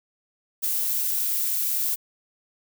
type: noise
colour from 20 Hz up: violet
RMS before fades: -25 dBFS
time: 0.62-1.96 s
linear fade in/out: 20 ms
effects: none